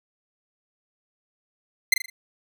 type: tone with echo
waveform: sawtooth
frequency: 2071 Hz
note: C7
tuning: 18 cents flat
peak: -10 dBFS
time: 1.92-1.94 s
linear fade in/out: 5 ms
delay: 40 ms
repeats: 4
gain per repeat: -7 dB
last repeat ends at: 2.1 s
effects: none